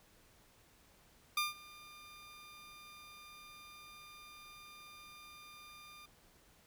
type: tone with ADSR envelope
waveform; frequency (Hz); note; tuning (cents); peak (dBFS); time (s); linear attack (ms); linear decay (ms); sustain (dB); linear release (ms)
15% pulse; 1200; D6; +37; -24; 1.37-6.06; 4; 160; -23; 7
effects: pink hiss -66 dBFS RMS until 6.66 s